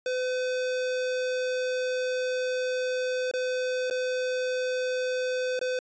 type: tone with dropouts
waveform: square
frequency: 507 Hz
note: B4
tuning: 45 cents sharp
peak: -27 dBFS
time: 0.06-5.79 s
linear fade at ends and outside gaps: 2 ms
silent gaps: 3.313-3.337 / 3.9-3.909 / 5.592-5.613 s
effects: resampled to 16000 Hz